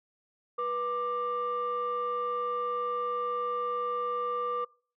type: tone pair together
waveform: sine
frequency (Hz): 487.4 / 1183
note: B4 / D6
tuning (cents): -23 / +12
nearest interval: octave + minor third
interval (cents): 1535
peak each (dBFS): -32 / -29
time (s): 0.58-4.65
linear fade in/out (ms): 10
effects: noise-tail reverb RT60 0.4 s tail -23 dB re dry + tanh soft clip ceiling -24 dBFS